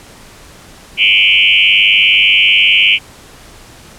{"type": "tone with frequency modulation", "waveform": "sine", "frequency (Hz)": 2677, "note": "E7", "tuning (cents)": 26, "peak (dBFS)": -6, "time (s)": [0.97, 2.99], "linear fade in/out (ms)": 50, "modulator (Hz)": 99.1, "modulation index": 4.4, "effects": ["pink hiss -38 dBFS RMS until 3.98 s", "low-pass 11000 Hz 12 dB/octave"]}